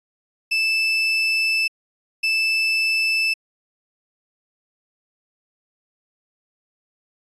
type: tone pair in turn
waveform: 35% pulse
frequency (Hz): 2637 / 2637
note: E7 / E7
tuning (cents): 0 / 0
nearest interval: unison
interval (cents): 0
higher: neither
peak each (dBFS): -16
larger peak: neither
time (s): 0.51-1.68 / 2.23-3.34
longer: first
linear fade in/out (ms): 10
effects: resampled to 22050 Hz

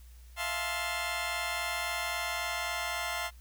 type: chord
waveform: 15% pulse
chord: F major seventh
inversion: third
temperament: just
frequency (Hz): 654.8 / 698.5 / 873.1 / 1047.7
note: E5 / F5 / A5 / C6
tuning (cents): -12 / 0 / -14 / +2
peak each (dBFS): -34 / -30 / -34 / -31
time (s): 0.36-3.31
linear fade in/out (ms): 50
effects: added 60 Hz sine -49 dBFS peak until 3.4 s + white hiss -63 dBFS RMS until 3.4 s

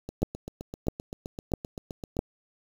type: two click trains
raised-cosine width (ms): 2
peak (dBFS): -23 / -10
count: 17 / 4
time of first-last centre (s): 0.09-2.168 / 0.23-2.191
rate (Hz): 7.7 / 1.53
effects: 7-bit

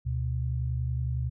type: tone pair together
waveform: sine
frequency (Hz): 73.42 / 124.3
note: D2 / B2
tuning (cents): 0 / +12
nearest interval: major sixth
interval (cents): 912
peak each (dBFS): -30 / -29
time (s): 0.05-1.3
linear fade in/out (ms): 20
effects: none

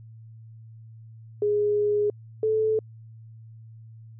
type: tone pair in turn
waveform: sine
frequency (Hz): 415.3 / 436.3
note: G#4 / A4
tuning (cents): 0 / -15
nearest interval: minor second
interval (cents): 85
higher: second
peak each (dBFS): -20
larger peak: neither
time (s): 1.42-2.1 / 2.43-2.79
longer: first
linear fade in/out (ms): 2
effects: added 112 Hz sine -43 dBFS peak until 4.19 s

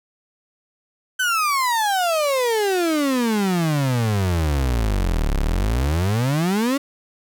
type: exponential two-way sweep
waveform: 35% pulse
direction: down then up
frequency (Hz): 1542 to 33.51 to 287.6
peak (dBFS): -16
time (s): 1.19-6.78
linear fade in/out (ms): 10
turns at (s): 5.37
effects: none

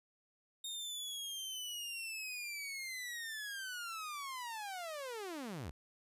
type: linear sweep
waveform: sawtooth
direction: down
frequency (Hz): 3701 to 57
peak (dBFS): -38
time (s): 0.64-5.71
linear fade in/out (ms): 5
effects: resampled to 32000 Hz

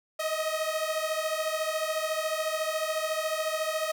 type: beating tone pair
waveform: sawtooth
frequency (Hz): 622.3 / 636.3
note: D#5 / D#5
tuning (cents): 0 / +39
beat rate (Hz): 14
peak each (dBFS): -27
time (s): 0.19-3.92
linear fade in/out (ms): 10
effects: none

